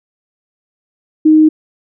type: tone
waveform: sine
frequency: 311.1 Hz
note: D#4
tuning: in tune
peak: -4 dBFS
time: 1.25-1.49 s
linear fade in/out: 10 ms
effects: none